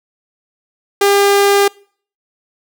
sawtooth tone, 401.4 Hz, G4, 41 cents sharp, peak -5 dBFS, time 1.01-1.68 s, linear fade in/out 5 ms, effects noise-tail reverb RT60 0.5 s tail -25 dB re dry

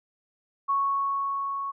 sine tone with level ramp, 1107 Hz, C#6, 3 cents flat, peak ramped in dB -21 to -29 dBFS, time 0.68-1.72 s, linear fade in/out 20 ms, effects none

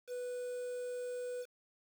triangle tone with quantisation, 493.9 Hz, B4, in tune, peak -36 dBFS, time 0.07-1.46 s, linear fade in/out 50 ms, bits 9, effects none

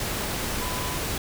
sine tone in noise, 1000 Hz, B5, 21 cents sharp, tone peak -35 dBFS, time 0.61-0.97 s, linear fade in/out 2 ms, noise pink, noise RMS -29 dBFS, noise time 0-1.18 s, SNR -9 dB, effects none

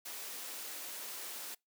white high-pass noise, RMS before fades -44 dBFS, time 0.05-1.55 s, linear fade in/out 10 ms, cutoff 260 Hz, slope 24 dB/octave, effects noise-tail reverb RT60 0.2 s tail -26 dB re dry

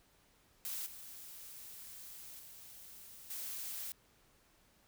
blue noise with level steps, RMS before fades -41 / -51 / -54 / -43 dBFS, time 0.65-3.92 s, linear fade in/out 0 ms, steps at 0.86 / 2.39 / 3.3 s, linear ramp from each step 5 ms, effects pink hiss -69 dBFS RMS until 4.87 s

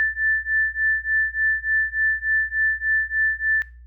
sine beating tone pair, 1760 / 1763.4 Hz, A6 / A6, 0 / +3 cents, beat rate 3.4 Hz, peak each -22 dBFS, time 0-3.62 s, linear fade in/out 0 ms, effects noise-tail reverb RT60 0.4 s tail -20 dB re dry + added 60 Hz sine -41 dBFS peak until 3.86 s

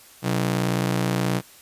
sawtooth ring-modulated tone, 155.56 Hz, D#3, in tune, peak -14 dBFS, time 0.22-1.42 s, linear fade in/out 50 ms, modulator 29.4 Hz, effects white hiss -49 dBFS RMS until 1.61 s + resampled to 32000 Hz

